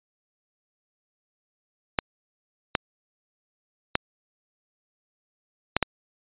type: clicks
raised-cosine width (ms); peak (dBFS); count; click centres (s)
0.3; -4; 5; 1.988 / 2.752 / 3.954 / 5.766 / 5.827
effects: resampled to 8000 Hz